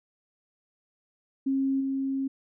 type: tone with level steps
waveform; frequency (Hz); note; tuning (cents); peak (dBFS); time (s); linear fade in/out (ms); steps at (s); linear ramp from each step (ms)
sine; 270; C#4; -45; -23 / -26; 1.46-2.28; 10; 1.8; 10
effects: none